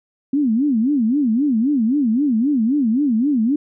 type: tone with vibrato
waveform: sine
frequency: 254.1 Hz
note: B3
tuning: 49 cents sharp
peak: -14 dBFS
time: 0.33-3.56 s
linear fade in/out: 5 ms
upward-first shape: sine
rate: 3.8 Hz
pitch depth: 280 cents each way
effects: none